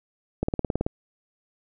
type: click train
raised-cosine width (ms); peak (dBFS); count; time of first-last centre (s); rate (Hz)
2; -11; 9; 0.43-0.865; 18.4
effects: none